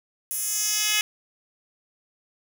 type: tone with high-pass filter sweep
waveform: 10% pulse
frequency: 423.8 Hz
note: G#4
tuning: 35 cents sharp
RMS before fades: -25 dBFS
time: 0.31-1.01 s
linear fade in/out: 0 ms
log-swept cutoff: 11000 to 3000 Hz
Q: 1.5
effects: none